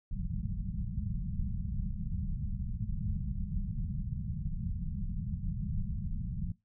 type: low-pass noise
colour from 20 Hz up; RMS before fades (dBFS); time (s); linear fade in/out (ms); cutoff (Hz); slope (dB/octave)
pink; -35; 0.11-6.52; 5; 210; 96
effects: noise-tail reverb RT60 0.2 s tail -19 dB re dry